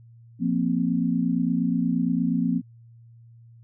sine chord, F suspended fourth, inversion none, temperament equal, 174.61 / 233.1 / 261.6 Hz, F3 / Bb3 / C4, 0 / 0 / 0 cents, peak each -25 dBFS, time 0.39-2.62 s, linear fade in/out 50 ms, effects added 116 Hz sine -47 dBFS peak until 3.63 s

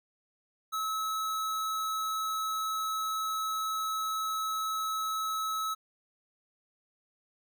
square tone, 1294 Hz, E6, 32 cents flat, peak -31 dBFS, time 0.72-5.75 s, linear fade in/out 20 ms, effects none

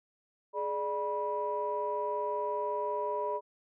sine tone cluster, 419.4 / 594 / 976 Hz, G#4 / D5 / B5, +17 / +20 / -21 cents, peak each -35 / -35 / -33 dBFS, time 0.53-3.41 s, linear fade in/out 50 ms, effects tanh soft clip ceiling -21 dBFS

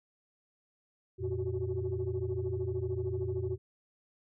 sine tone cluster, 88.9 / 116.8 / 365.7 / 378.9 Hz, F2 / A#2 / F#4 / F#4, +31 / +4 / -20 / +41 cents, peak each -36 / -36 / -37 / -35 dBFS, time 1.18-3.58 s, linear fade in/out 50 ms, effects tanh soft clip ceiling -24 dBFS

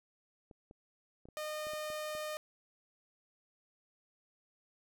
clicks, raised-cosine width 2 ms, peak -40 dBFS, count 8, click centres 0.512 / 0.711 / 1.255 / 1.287 / 1.669 / 1.735 / 1.902 / 2.151 s
sawtooth tone, 611 Hz, D#5, 32 cents flat, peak -34 dBFS, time 1.37-2.37 s, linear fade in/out 0 ms
effects none

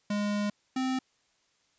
square tone pair in turn, 206.2 / 259.8 Hz, G#3 / C4, -12 / -12 cents, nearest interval major third, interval 400 cents, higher second, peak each -28 / -28 dBFS, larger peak neither, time 0.1-0.5 / 0.76-0.99 s, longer first, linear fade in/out 5 ms, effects white hiss -70 dBFS RMS until 1.78 s + resampled to 16000 Hz

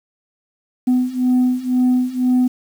sine beating tone pair, 250.3 / 252.3 Hz, B3 / B3, +23 / +37 cents, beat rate 2 Hz, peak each -16 / -14 dBFS, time 0.87-2.48 s, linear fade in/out 10 ms, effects tanh soft clip ceiling -10 dBFS + 7-bit

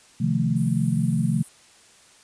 sine chord, F dominant seventh, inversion second, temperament equal, 130.81 / 155.56 / 174.61 / 220 Hz, C3 / Eb3 / F3 / A3, 0 / 0 / 0 / 0 cents, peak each -25 dBFS, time 0.2-1.43 s, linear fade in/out 10 ms
white high-pass noise, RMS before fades -38 dBFS, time 0.56-1.49 s, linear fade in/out 5 ms, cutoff 9000 Hz, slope 48 dB/octave
effects white hiss -53 dBFS RMS until 2.23 s + resampled to 22050 Hz

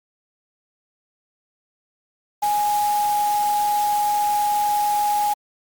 sine tone in noise, 830 Hz, G#5, 1 cent flat, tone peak -17 dBFS, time 2.42-5.34 s, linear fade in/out 10 ms, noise white, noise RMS -32 dBFS, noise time 2.42-5.34 s, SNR +12 dB, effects MP3 96 kbps

